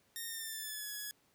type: tone with pitch glide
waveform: 5% pulse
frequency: 1839 to 1686.4 Hz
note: A#6 to G#6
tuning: -24 to +26 cents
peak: -30 dBFS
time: 0.16-1.11 s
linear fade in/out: 0 ms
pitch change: -150 cents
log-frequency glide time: 0.27-0.9 s
effects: pink hiss -71 dBFS RMS until 1.34 s + high-pass 100 Hz 12 dB/octave